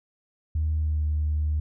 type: tone with pitch glide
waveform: sine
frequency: 77.78 to 75.87 Hz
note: D#2 to D#2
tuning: 0 to -43 cents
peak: -21 dBFS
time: 0.55-1.6 s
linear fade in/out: 5 ms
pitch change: -43 cents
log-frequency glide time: 0.75-1.03 s
effects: tanh soft clip ceiling -18 dBFS